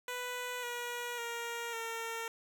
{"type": "tone with pitch steps", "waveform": "10% pulse", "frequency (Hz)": [495.1, 481.8, 468.9, 456.4], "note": ["B4", "B4", "A#4", "A#4"], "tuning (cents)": [4, -43, 10, -37], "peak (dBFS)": -29, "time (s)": [0.08, 2.28], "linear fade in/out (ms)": 2, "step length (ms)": 550, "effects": ["11-bit"]}